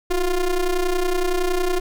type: ring-modulated tone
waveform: square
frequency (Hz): 174.61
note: F3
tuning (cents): 0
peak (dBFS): -16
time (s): 0.1-1.8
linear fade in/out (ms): 10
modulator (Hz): 190
effects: none